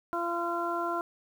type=harmonic tone; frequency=342.6 Hz; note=F4; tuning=33 cents flat; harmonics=1 / 2 / 3 / 4; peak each=-34 / -34 / -34 / -34 dBFS; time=0.13-1.01 s; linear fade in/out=0 ms; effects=9-bit